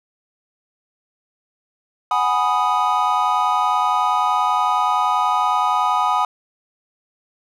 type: chord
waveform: triangle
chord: G# minor seventh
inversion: third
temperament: equal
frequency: 740 / 830.6 / 987.8 / 1244.5 Hz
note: F#5 / G#5 / B5 / D#6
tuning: 0 / 0 / 0 / 0 cents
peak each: -21 / -20 / -19 / -18 dBFS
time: 2.11-6.25 s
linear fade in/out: 2 ms
effects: none